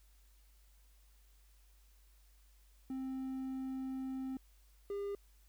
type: tone pair in turn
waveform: triangle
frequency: 263.2 / 402.6 Hz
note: C4 / G4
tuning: +10 / +46 cents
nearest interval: perfect fifth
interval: 736 cents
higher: second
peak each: -36 / -35 dBFS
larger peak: second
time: 2.9-4.37 / 4.9-5.15 s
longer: first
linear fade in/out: 2 ms
effects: added 50 Hz sine -62 dBFS peak until 5.48 s + white hiss -72 dBFS RMS until 5.48 s